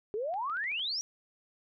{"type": "exponential sweep", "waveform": "sine", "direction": "up", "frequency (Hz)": [400, 5850], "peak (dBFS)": -31, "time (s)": [0.14, 1.01], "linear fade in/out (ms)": 0}
{"type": "clicks", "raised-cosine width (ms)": 0.3, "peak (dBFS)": -38, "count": 6, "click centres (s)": [0.34, 0.498, 0.57, 0.641, 0.717, 0.795]}
{"effects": []}